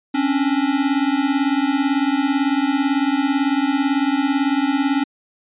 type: beating tone pair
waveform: square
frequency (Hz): 269.1 / 287.1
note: C4 / D4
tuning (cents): +49 / -39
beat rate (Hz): 18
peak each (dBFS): -20 / -20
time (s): 0.14-5.04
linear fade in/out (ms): 10
effects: resampled to 8000 Hz